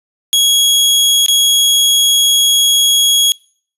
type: tone with dropouts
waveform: sawtooth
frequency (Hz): 3322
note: G#7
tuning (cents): 0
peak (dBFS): -5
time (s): 0.33-3.32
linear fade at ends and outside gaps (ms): 0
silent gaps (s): 1.262-1.283
effects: noise-tail reverb RT60 0.5 s tail -25 dB re dry + resampled to 32000 Hz